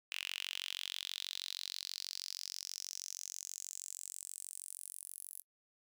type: tone with high-pass filter sweep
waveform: sawtooth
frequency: 46.25 Hz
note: F#1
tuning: in tune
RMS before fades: -45 dBFS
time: 0.11-5.42 s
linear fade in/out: 10 ms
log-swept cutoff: 2700 to 11000 Hz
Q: 4.7
effects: noise-tail reverb RT60 0.1 s tail -26 dB re dry